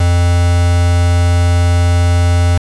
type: tone with quantisation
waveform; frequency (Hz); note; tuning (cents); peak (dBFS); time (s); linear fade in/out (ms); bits
triangle; 87.31; F2; 0; -6; 0-2.58; 5; 3
effects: resampled to 24000 Hz